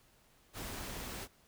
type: noise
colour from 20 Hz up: pink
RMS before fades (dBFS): -43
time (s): 0.53-1.28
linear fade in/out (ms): 50
effects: pink hiss -67 dBFS RMS until 1.47 s